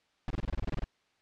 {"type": "noise bursts", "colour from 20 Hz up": "brown", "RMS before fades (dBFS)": -31, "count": 12, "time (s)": [0.28, 0.843], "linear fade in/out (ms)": 2, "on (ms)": 24, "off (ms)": 25, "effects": ["white hiss -71 dBFS RMS until 1.21 s", "low-pass 4000 Hz 12 dB/octave"]}